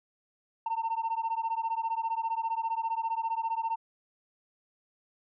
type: beating tone pair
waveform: sine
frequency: 900 / 915 Hz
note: A5 / A#5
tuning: +39 / -32 cents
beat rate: 15 Hz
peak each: -30 dBFS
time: 0.66-3.76 s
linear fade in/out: 5 ms
effects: tanh soft clip ceiling -25 dBFS